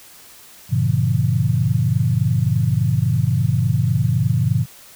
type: chord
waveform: sine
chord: G diminished seventh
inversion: none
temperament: just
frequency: 98 / 117.6 / 141.12 / 169.34 Hz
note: G2 / Bb2 / Db3 / Fb3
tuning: 0 / +16 / +31 / +47 cents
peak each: -22 / -18 / -20 / -23 dBFS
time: 0.69-4.66 s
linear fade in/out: 50 ms
effects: white hiss -44 dBFS RMS until 4.95 s